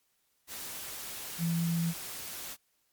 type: tone in noise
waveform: sine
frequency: 167.8 Hz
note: E3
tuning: 31 cents sharp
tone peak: -27 dBFS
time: 1.38-1.94 s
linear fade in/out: 50 ms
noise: white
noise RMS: -41 dBFS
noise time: 0.47-2.57 s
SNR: +11 dB
effects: white hiss -74 dBFS RMS until 2.92 s + MP3 96 kbps